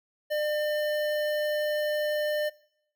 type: tone with notch filter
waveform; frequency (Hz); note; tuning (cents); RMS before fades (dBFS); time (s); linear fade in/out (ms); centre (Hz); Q
square; 601; D5; +40; -28; 0.3-2.5; 20; 7500; 0.89
effects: noise-tail reverb RT60 0.7 s tail -21 dB re dry